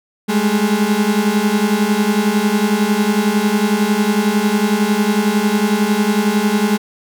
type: beating tone pair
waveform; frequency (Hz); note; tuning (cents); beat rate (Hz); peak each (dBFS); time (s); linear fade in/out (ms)
35% pulse; 202.8 / 213.8; G#3 / A3; -41 / -49; 11; -15 / -14; 0.28-6.78; 20
effects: none